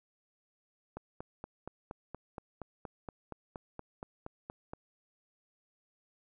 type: click train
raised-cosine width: 1 ms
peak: -27 dBFS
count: 17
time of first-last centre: 0.97-4.735 s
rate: 4.25 Hz
effects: none